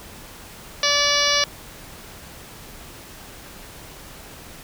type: harmonic tone with a mistuned harmonic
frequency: 579 Hz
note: D5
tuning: 25 cents flat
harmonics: 1 / 2 / 3 / 4 / 5 / 6 / 7 / 8 / 9 / 10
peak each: -26 / -26 / -26 / -26 / -26 / -26 / -26 / -26 / -26 / -26 dBFS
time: 0.83-1.44 s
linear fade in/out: 2 ms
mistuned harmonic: 4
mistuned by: -15 cents
effects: pink hiss -41 dBFS RMS until 4.63 s